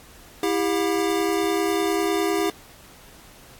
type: tone cluster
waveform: square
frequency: 328.1 / 398.1 / 716 Hz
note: E4 / G4 / F5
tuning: -8 / +27 / +43 cents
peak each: -25 / -24 / -30 dBFS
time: 0.43-2.5 s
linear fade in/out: 2 ms
effects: pink hiss -48 dBFS RMS until 3.59 s + AAC 64 kbps